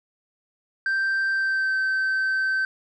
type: tone with pitch glide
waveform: sine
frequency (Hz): 1568 to 1545.5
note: G6 to G6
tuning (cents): 0 to -25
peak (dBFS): -18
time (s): 0.86-2.65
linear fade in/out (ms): 2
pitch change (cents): -25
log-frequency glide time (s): 1.33-1.76
effects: tanh soft clip ceiling -20 dBFS